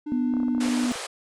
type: tone with vibrato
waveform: triangle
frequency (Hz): 297.8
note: D4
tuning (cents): +24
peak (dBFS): -27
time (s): 0.06-0.87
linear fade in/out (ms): 10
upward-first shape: triangle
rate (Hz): 4.4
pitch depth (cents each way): 17
type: tone with pitch glide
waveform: sine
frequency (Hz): 246.9 to 244.8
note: B3 to B3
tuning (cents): 0 to -15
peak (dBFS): -22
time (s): 0.12-0.92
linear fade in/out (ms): 0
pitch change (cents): -15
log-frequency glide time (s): 0.45-0.55
type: clicks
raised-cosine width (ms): 1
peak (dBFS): -26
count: 12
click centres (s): 0.338 / 0.368 / 0.402 / 0.432 / 0.483 / 0.549 / 0.581 / 0.656 / 0.688 / 0.841 / 0.91 / 0.957
type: band-pass noise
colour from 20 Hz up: pink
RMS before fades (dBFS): -34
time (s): 0.6-1.07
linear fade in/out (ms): 10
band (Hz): 400 to 10000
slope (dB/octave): 48
effects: none